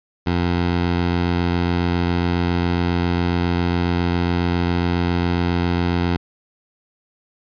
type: tone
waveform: 15% pulse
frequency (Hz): 87.31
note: F2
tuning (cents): 0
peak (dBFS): -11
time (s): 0.26-6.17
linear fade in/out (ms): 10
effects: resampled to 11025 Hz